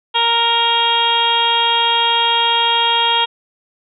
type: harmonic tone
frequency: 466.2 Hz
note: A#4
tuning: in tune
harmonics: 1 / 2 / 3 / 4 / 5 / 6 / 7 / 8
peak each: -27 / -16 / -25 / -28 / -28 / -22 / -16 / -25 dBFS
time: 0.14-3.26 s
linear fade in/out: 20 ms
effects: none